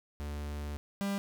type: tone pair in turn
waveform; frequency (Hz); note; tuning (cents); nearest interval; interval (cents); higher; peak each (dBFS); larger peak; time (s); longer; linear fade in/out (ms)
45% pulse; 73.42 / 198.86; D2 / G3; 0 / +25; octave + perfect fourth; 1725; second; -36 / -31; second; 0.2-0.77 / 1.01-1.18; first; 0
effects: none